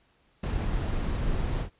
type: noise with ADSR envelope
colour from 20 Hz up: brown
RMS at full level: -26 dBFS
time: 0.43-1.7 s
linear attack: 9 ms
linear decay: 5 ms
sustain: -2 dB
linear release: 95 ms
effects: pink hiss -66 dBFS RMS until 1.79 s + resampled to 8000 Hz